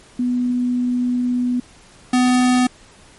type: tone pair in turn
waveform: sine / square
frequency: 246.9 / 250.6 Hz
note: B3 / B3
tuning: 0 / +25 cents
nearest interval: unison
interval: 25 cents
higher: second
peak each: -16 / -13 dBFS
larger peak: second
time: 0.19-1.6 / 2.13-2.67 s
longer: first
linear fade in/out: 5 ms
effects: pink hiss -47 dBFS RMS until 3.18 s + MP3 48 kbps